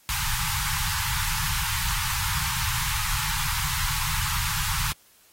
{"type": "band-stop noise", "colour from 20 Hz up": "pink", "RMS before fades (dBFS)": -27, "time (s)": [0.09, 4.92], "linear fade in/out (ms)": 0, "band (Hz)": [160, 840], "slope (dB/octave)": 96, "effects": ["white hiss -58 dBFS RMS until 5.32 s", "AAC 48 kbps"]}